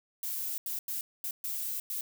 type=noise bursts at uneven times; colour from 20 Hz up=violet; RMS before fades=-35 dBFS; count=6; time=0.23-0.58 / 0.66-0.79 / 0.88-1.01 / 1.24-1.31 / 1.44-1.8 / 1.9-2.01 s; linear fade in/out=2 ms; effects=none